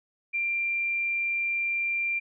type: tone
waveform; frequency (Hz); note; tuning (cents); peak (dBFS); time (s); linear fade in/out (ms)
sine; 2374; D7; +18; -25; 0.33-2.2; 20
effects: none